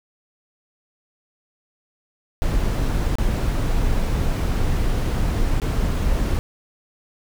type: noise with dropouts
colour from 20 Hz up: brown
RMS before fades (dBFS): -20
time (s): 2.42-6.39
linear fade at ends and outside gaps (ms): 0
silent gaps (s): 3.154-3.185 / 5.6-5.618
effects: none

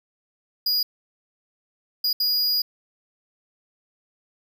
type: tone bursts at uneven times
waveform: square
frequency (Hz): 4890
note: D#8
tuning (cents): -31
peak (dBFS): -20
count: 3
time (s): 0.66-0.83 / 2.04-2.13 / 2.2-2.62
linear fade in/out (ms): 5
effects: none

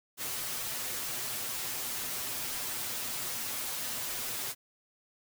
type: noise with comb filter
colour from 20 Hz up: white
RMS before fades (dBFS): -36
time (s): 0.17-4.55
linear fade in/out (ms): 50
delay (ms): 8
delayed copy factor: +0.75
effects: none

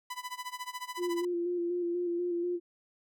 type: tone with tremolo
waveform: sawtooth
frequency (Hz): 997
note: B5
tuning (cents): +16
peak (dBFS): -31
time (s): 0.1-1.25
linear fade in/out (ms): 5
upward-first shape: sine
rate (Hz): 14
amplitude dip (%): 90
type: tone with vibrato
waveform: sine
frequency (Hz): 348.9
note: F4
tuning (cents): -2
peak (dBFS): -29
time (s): 0.97-2.6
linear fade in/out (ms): 50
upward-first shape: square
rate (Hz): 4.1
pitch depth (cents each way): 24
effects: none

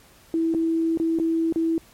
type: tone with dropouts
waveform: sine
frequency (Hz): 327.5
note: E4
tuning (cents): -11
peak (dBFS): -19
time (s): 0.34-1.78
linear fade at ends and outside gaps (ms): 1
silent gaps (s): 0.54-0.547 / 0.974-0.999 / 1.188-1.198 / 1.525-1.559
effects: pink hiss -53 dBFS RMS until 1.93 s + MP3 64 kbps

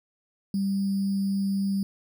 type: tone with sample-and-hold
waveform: sine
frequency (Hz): 196.4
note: G3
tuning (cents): +4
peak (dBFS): -23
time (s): 0.54-1.83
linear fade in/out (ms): 2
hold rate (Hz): 4900
effects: none

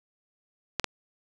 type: clicks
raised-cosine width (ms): 0.2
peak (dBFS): -8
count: 2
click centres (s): 0.797 / 0.843
effects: none

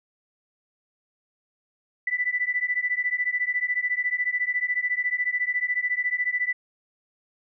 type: beating tone pair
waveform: sine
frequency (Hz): 1975.5 / 1989.5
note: B6 / B6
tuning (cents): 0 / +12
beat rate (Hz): 14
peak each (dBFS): -26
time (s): 2.07-6.53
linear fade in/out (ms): 5
effects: none

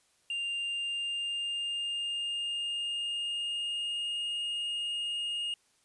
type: tone with pitch glide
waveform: triangle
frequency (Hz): 2794 to 2848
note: F7 to F7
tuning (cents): 0 to +33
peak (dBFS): -30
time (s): 0.3-5.54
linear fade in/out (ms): 2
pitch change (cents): +33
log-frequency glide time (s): 0.55-4.27
effects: white hiss -69 dBFS RMS until 5.84 s + resampled to 24000 Hz

